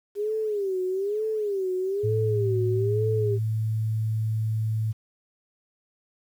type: tone with vibrato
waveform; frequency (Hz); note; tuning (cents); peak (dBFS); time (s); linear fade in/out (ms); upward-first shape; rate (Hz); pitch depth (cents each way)
sine; 401.5; G4; +41; -24; 0.15-3.39; 50; sine; 1.1; 150
type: tone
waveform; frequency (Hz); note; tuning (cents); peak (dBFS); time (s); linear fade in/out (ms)
sine; 110; A2; 0; -23; 2.03-4.93; 20
effects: 9-bit